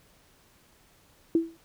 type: tone with exponential decay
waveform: sine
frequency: 329.8 Hz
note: E4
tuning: 1 cent sharp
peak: -16 dBFS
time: 1.35-1.57 s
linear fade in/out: 2 ms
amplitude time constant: 46 ms
effects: pink hiss -61 dBFS RMS until 1.64 s